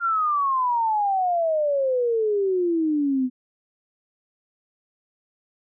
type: exponential sweep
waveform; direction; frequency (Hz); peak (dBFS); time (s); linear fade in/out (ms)
sine; down; 1405 to 249.4; -19; 0-3.3; 50
effects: none